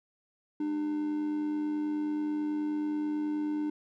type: tone with amplitude modulation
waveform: triangle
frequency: 301 Hz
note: D4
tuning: 43 cents sharp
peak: -25 dBFS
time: 0.6-3.7 s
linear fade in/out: 5 ms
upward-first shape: sine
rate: 89.3 Hz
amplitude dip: 40%
effects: none